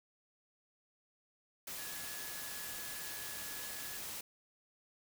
sine tone in noise, 1694 Hz, G#6, 34 cents sharp, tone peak -52 dBFS, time 1.78-3.98 s, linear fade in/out 5 ms, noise white, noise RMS -44 dBFS, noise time 1.67-4.21 s, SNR -11 dB, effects none

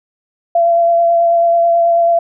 sine tone with vibrato, 680 Hz, F5, 46 cents flat, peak -8 dBFS, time 0.55-2.19 s, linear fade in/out 5 ms, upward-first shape triangle, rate 9.2 Hz, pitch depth 16 cents each way, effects none

